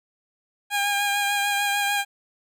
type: tone with vibrato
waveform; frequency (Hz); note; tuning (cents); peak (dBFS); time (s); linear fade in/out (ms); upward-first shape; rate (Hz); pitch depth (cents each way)
15% pulse; 810; G#5; -43; -15; 0.7-2.05; 50; sine; 6.7; 21
effects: none